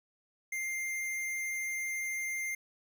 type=tone; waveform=square; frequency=2102 Hz; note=C7; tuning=7 cents sharp; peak=-34 dBFS; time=0.52-2.55 s; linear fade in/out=5 ms; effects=none